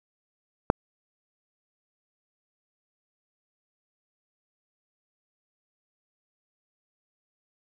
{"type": "click", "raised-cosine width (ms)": 1, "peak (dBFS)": -3, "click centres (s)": 0.701, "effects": ["7-bit"]}